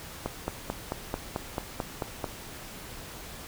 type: click train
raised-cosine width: 1 ms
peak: -15 dBFS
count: 10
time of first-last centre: 0.26-2.242 s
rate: 4.54 Hz
effects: pink hiss -43 dBFS RMS until 3.47 s